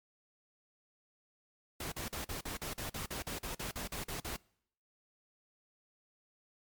pink noise bursts, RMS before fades -40 dBFS, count 16, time 1.8-4.365 s, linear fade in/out 5 ms, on 120 ms, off 43 ms, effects noise-tail reverb RT60 0.7 s tail -25 dB re dry + MP3 96 kbps

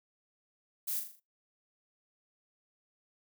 violet noise with echo, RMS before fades -35 dBFS, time 0.87-1 s, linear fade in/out 10 ms, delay 40 ms, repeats 5, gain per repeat -6 dB, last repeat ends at 1.2 s, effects noise-tail reverb RT60 0.2 s tail -19 dB re dry

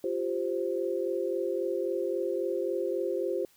sine chord, F suspended second, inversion none, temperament just, 349.2 / 392.9 / 523.8 Hz, F4 / G4 / C5, 0 / +4 / +2 cents, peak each -32 dBFS, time 0.04-3.45 s, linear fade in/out 2 ms, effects white hiss -63 dBFS RMS until 3.56 s

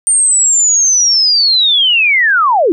sine linear sweep, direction down, 8870 to 301 Hz, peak -7 dBFS, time 0.07-2.72 s, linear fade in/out 0 ms, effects none

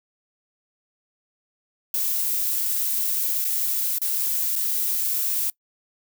violet noise with dropouts, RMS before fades -24 dBFS, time 1.94-5.5 s, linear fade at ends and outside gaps 2 ms, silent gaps 3.444-3.448 / 3.984-4.016 / 4.556-4.561 s, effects noise-tail reverb RT60 0.1 s tail -23 dB re dry

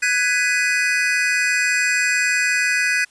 square chord, G# minor seventh, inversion third, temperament just, 1495.1 / 1661.2 / 1993.5 / 2492 Hz, F#6 / G#6 / B6 / D#7, +18 / 0 / +16 / +2 cents, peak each -24 / -23 / -23 / -22 dBFS, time 0.02-3.05 s, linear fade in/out 10 ms, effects white hiss -54 dBFS RMS until 3.1 s + resampled to 22050 Hz

